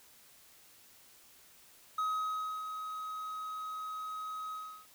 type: tone with ADSR envelope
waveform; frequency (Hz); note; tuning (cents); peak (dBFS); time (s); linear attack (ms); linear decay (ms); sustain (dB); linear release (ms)
triangle; 1267; D#6; +31; -28; 1.98-4.87; 5; 640; -8; 350
effects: white hiss -60 dBFS RMS until 4.94 s